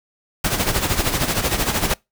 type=noise with tremolo; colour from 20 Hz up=pink; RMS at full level=-18 dBFS; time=0.44-1.94 s; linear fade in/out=5 ms; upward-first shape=sine; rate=13 Hz; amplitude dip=65%; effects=noise-tail reverb RT60 0.2 s tail -25 dB re dry